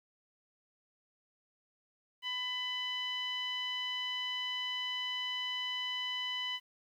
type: tone with low-pass filter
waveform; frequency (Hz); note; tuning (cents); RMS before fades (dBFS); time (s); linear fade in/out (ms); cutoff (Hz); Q
10% pulse; 1000; B5; +21; -37; 2.22-6.6; 50; 2800; 5.2
effects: 11-bit